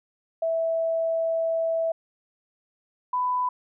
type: tone pair in turn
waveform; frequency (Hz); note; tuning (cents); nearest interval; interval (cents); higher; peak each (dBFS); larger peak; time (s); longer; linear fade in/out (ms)
sine; 656 / 997.2; E5 / B5; -9 / +16; perfect fifth; 725; second; -22; neither; 0.42-1.92 / 3.13-3.49; first; 5
effects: none